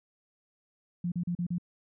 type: tone bursts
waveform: sine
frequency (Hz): 174.61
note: F3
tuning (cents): 0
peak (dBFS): -28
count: 5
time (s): 1.04-1.583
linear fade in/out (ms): 5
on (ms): 79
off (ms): 37
effects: none